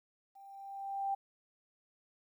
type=tone with level ramp; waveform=sine; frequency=788 Hz; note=G5; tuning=9 cents sharp; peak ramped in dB=-53 to -30 dBFS; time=0.35-1.15 s; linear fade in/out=10 ms; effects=12-bit